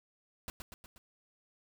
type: noise with echo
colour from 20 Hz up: pink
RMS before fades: -41 dBFS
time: 0.48-0.5 s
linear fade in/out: 0 ms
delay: 120 ms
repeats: 4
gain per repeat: -4 dB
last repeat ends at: 0.98 s
effects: none